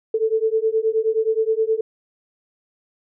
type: beating tone pair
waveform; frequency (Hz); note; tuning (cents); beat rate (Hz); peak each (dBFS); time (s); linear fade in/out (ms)
sine; 437.9 / 447.4; A4 / A4; -8 / +29; 9.5; -20; 0.14-1.81; 5
effects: none